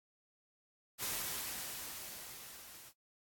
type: noise with level ramp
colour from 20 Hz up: white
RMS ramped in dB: -37 to -55 dBFS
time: 0.98-2.93 s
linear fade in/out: 50 ms
effects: noise-tail reverb RT60 0.1 s tail -17 dB re dry + AAC 64 kbps